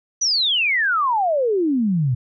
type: exponential sweep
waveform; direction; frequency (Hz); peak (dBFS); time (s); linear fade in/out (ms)
sine; down; 6080 to 117.6; -16; 0.21-2.15; 10
effects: none